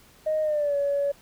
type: tone with pitch glide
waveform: sine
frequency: 621 to 566.2 Hz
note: D#5 to C#5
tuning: -3 to +37 cents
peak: -21 dBFS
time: 0.26-1.12 s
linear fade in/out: 10 ms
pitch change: -160 cents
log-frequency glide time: 0.42-0.76 s
effects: tanh soft clip ceiling -17 dBFS + pink hiss -55 dBFS RMS until 1.21 s